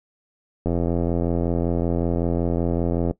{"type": "click train", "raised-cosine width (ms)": 2, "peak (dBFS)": -10, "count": 210, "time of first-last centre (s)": [0.66, 3.11], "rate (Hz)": 85.3, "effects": ["noise-tail reverb RT60 0.1 s tail -18 dB re dry"]}